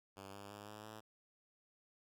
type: tone with pitch steps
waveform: 5% pulse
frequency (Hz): 98 / 100.52 / 103.11 / 105.76 / 108.49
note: G2 / G2 / G#2 / G#2 / A2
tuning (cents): 0 / +44 / -12 / +32 / -24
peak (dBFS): -39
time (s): 0.16-1.01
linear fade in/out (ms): 20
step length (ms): 170
effects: none